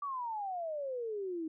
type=exponential sweep; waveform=sine; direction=down; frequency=1170 to 311.1 Hz; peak=-35 dBFS; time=0.02-1.48 s; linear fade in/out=5 ms; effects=none